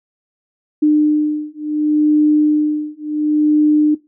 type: beating tone pair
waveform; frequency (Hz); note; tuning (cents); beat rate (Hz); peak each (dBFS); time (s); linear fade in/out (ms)
sine; 301.3 / 302; D4 / D4; +44 / +48; 0.7; -14; 0.82-3.95; 10
effects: noise-tail reverb RT60 0.2 s tail -17 dB re dry